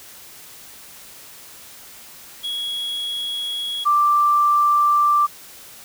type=tone pair in turn; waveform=triangle / sine; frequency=3330 / 1177.3 Hz; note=G#7 / D6; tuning=+4 / +4 cents; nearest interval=octave + tritone; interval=1800 cents; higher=first; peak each=-22 / -13 dBFS; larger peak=second; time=2.43-3.85 / 3.85-5.27 s; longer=neither; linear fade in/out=20 ms; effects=white hiss -42 dBFS RMS until 5.84 s